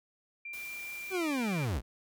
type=tone; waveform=sine; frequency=2371 Hz; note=D7; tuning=16 cents sharp; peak=-39 dBFS; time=0.45-1.65 s; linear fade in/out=5 ms
type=noise; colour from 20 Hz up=white; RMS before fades=-49 dBFS; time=0.53-1.13 s; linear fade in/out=5 ms
type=linear sweep; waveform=40% pulse; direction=down; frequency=390.4 to 46.25 Hz; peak=-29 dBFS; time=1.1-1.82 s; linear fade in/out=50 ms
effects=none